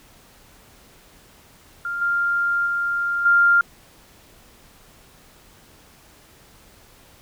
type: tone with level steps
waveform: sine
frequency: 1396.9 Hz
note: F6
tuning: in tune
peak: -24 / -18 / -20 / -12 dBFS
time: 1.85-3.61 s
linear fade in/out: 2 ms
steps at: 2.01 / 2.66 / 3.25 s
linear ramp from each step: 10 ms
effects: pink hiss -51 dBFS RMS until 7.21 s